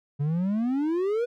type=exponential sweep; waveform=triangle; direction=up; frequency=139.1 to 494.8 Hz; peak=-21 dBFS; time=0.19-1.26 s; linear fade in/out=20 ms; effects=none